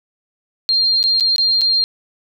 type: tone with dropouts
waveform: sine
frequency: 4197 Hz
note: C8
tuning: 5 cents sharp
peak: -12 dBFS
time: 0.69-1.84 s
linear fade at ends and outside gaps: 0 ms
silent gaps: 1.029-1.039 / 1.199-1.207 / 1.361-1.382 / 1.61-1.616 s
effects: none